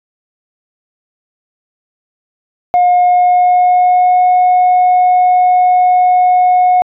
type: tone with pitch glide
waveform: sine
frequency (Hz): 716 to 727.7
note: F5 to F#5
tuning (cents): +43 to -29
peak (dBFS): -4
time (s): 2.74-6.82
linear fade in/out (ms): 0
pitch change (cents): +28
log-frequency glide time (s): 2.87-4.23
effects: tanh soft clip ceiling -4 dBFS